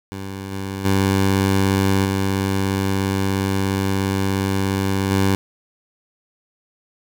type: tone with level steps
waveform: 15% pulse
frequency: 97 Hz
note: G2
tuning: 18 cents flat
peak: -22 / -19 / -9 / -12 / -9 dBFS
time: 0.12-5.35 s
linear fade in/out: 0 ms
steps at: 0.51 / 0.84 / 2.04 / 5.1 s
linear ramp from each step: 20 ms
effects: none